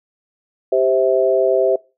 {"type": "chord", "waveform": "sine", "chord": "C major", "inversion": "second", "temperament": "equal with one note detuned", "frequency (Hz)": [392, 523.3, 652.1], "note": ["G4", "C5", "E5"], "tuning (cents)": [0, 0, -19], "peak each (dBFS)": -17, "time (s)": [0.72, 1.76], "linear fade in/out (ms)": 5, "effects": ["noise-tail reverb RT60 0.3 s tail -23 dB re dry"]}